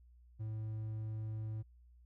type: tone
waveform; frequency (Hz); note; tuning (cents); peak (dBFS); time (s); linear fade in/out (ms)
triangle; 109.1; A2; -14; -36; 0.39-1.63; 20
effects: added 60 Hz sine -59 dBFS peak until 2.05 s